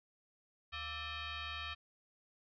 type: tone with frequency modulation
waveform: sine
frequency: 698.5 Hz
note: F5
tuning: in tune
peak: -40 dBFS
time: 0.72-1.75 s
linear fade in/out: 20 ms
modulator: 621 Hz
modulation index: 5.2
effects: none